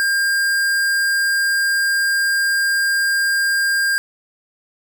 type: tone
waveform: square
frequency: 1604 Hz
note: G6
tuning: 39 cents sharp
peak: -16 dBFS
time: 0-3.98 s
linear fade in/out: 0 ms
effects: none